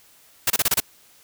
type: noise bursts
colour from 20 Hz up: white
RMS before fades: -19 dBFS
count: 6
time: 0.47-0.802 s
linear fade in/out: 5 ms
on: 32 ms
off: 28 ms
effects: white hiss -54 dBFS RMS until 1.23 s